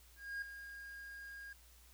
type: tone with ADSR envelope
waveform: triangle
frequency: 1626 Hz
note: G#6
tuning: 37 cents flat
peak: -36 dBFS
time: 0.16-1.53 s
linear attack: 260 ms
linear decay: 3 ms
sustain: -10 dB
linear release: 4 ms
effects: added 60 Hz sine -62 dBFS peak until 1.93 s + white hiss -65 dBFS RMS until 1.93 s